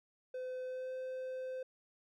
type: tone with pitch glide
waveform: triangle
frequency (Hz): 510 to 515.9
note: C5 to C5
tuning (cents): -44 to -24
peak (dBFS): -37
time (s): 0.34-1.63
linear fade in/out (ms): 5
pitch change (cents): +20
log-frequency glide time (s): 0.65-0.93
effects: none